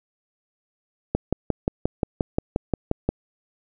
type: click train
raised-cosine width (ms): 2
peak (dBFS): -7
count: 12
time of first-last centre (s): 1.15-3.09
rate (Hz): 5.67
effects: none